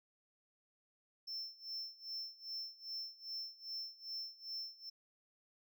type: tone with tremolo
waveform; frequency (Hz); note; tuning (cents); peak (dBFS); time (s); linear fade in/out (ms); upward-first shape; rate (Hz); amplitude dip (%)
triangle; 5340; E8; +22; -39; 1.27-4.9; 10; sine; 2.5; 90
effects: none